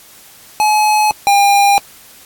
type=tone pair in turn; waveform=square; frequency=850 / 803.8 Hz; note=G#5 / G5; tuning=+40 / +43 cents; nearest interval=minor second; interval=97 cents; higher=first; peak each=-10 / -8 dBFS; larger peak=second; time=0.6-1.11 / 1.27-1.78 s; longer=neither; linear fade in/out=0 ms; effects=white hiss -41 dBFS RMS until 2.25 s + AAC 64 kbps